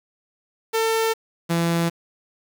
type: tone pair in turn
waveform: sawtooth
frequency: 448.4 / 168.54 Hz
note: A4 / E3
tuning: +33 / +39 cents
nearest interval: octave + perfect fourth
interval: 1694 cents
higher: first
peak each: -15 dBFS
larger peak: neither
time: 0.73-1.14 / 1.49-1.9 s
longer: neither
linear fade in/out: 20 ms
effects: 7-bit